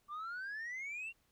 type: exponential sweep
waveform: sine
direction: up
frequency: 1157 to 2787 Hz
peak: -38 dBFS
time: 0.08-1.13 s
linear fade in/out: 50 ms
effects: tanh soft clip ceiling -39 dBFS + pink hiss -75 dBFS RMS until 1.31 s